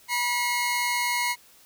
sawtooth tone pair together, 969.1 / 2158 Hz, B5 / C#7, -33 / -47 cents, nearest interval octave + major second, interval 1386 cents, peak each -23 dBFS, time 0.08-1.36 s, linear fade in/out 50 ms, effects white hiss -55 dBFS RMS until 1.65 s

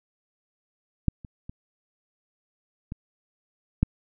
clicks, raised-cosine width 5 ms, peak -8 / -28 / -25 / -21 / -7 dBFS, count 5, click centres 1.083 / 1.248 / 1.495 / 2.921 / 3.83 s, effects none

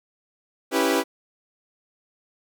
sawtooth chord, C# half-diminished seventh, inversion none, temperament equal with one note detuned, 277.2 / 329.6 / 392 / 491.9 Hz, C#4 / E4 / G4 / B4, 0 / 0 / 0 / -7 cents, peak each -21 dBFS, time 0.71-1.04 s, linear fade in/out 50 ms, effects none

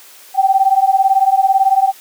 sine beating tone pair, 766 / 784 Hz, G5 / G5, -40 / 0 cents, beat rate 18 Hz, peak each -12 dBFS, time 0.34-1.93 s, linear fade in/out 50 ms, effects white hiss -41 dBFS RMS until 2 s + high-pass 400 Hz 12 dB/octave

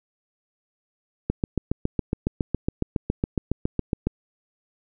click train, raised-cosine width 3 ms, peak -9 dBFS, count 21, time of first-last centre 1.3-4.07 s, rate 7.22 Hz, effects none

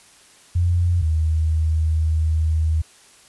sine tone pair in turn, 87.31 / 79.21 Hz, F2 / D#2, 0 / +32 cents, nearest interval major second, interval 168 cents, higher first, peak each -15 / -16 dBFS, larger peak first, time 0.55-1.02 / 1.02-2.82 s, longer second, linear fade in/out 10 ms, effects white hiss -50 dBFS RMS until 3.28 s + resampled to 24000 Hz

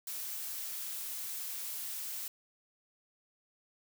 blue noise, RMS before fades -40 dBFS, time 0.07-2.28 s, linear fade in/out 2 ms, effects none

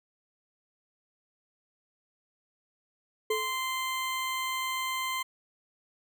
20% pulse tone, 1041 Hz, C6, 9 cents flat, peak -25 dBFS, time 3.3-5.23 s, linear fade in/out 10 ms
sine tone with exponential decay, 435.1 Hz, A4, 19 cents flat, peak -24 dBFS, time 3.3-3.59 s, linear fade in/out 5 ms, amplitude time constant 63 ms
effects none

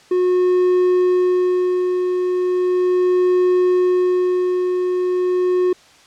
triangle tone with tremolo, 363.1 Hz, F#4, 33 cents flat, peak -10 dBFS, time 0.11-5.73 s, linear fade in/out 5 ms, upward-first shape sine, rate 0.37 Hz, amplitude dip 40%, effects white hiss -48 dBFS RMS until 6.06 s + low-pass 6000 Hz 12 dB/octave

